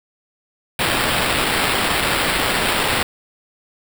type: noise with sample-and-hold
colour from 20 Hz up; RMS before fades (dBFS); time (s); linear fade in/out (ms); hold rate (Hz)
white; -19; 0.79-3.03; 2; 6300
effects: none